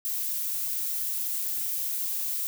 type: noise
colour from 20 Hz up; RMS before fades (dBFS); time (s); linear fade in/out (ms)
violet; -30; 0.05-2.47; 0
effects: none